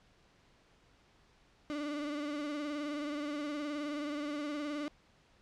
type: tone with vibrato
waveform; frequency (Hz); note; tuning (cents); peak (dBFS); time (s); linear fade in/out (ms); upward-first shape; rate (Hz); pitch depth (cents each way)
35% pulse; 294.3; D4; +4; -34; 1.7-4.88; 0; sine; 19; 51
effects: pink hiss -66 dBFS RMS until 5.41 s + low-pass 5000 Hz 12 dB/octave